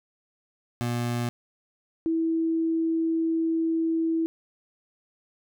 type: tone pair in turn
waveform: 25% pulse / sine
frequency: 120 / 326.5 Hz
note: B2 / E4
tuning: -49 / -17 cents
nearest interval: octave + perfect fourth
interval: 1732 cents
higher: second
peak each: -22 dBFS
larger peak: neither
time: 0.81-1.29 / 2.06-4.26 s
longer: second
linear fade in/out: 0 ms
effects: none